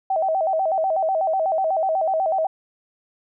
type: tone with vibrato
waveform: sine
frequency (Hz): 701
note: F5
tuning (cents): +6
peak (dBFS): -18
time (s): 0.1-2.47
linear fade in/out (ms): 5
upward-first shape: square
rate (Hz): 8.1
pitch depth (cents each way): 160
effects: none